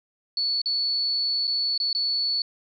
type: tone with dropouts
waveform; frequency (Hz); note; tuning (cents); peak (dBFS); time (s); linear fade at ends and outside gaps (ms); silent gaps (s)
sine; 4435; C#8; 0; -22; 0.37-2.42; 2; 0.617-0.658 / 1.471-1.476 / 1.778-1.8 / 1.93-1.949
effects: none